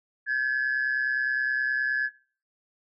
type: tone pair together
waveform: sine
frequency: 1570.4 / 1700 Hz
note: G6 / G#6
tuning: +3 / +40 cents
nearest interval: minor second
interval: 137 cents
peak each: -28 / -23 dBFS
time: 0.26-2.1 s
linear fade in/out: 50 ms
effects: noise-tail reverb RT60 0.4 s tail -19 dB re dry + tanh soft clip ceiling -19 dBFS